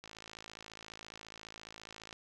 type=click train; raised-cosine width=0.2 ms; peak=-30 dBFS; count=115; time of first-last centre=0.04-2.128 s; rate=54.6 Hz; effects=none